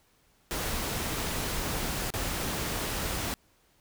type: noise with dropouts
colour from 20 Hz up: pink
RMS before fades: -32 dBFS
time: 0.51-3.34 s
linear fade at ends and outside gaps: 0 ms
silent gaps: 2.104-2.138 s
effects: pink hiss -66 dBFS RMS until 3.8 s